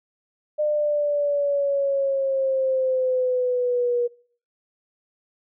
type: exponential sweep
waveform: sine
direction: down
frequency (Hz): 604 to 479.5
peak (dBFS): -19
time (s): 0.58-4.08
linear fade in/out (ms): 20
effects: noise-tail reverb RT60 0.5 s tail -24 dB re dry